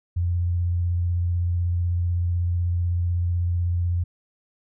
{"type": "tone with vibrato", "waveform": "sine", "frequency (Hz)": 87.31, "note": "F2", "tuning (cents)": 0, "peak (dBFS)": -20, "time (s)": [0.16, 4.04], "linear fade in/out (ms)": 10, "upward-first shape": "sine", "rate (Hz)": 16, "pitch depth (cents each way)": 19, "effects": []}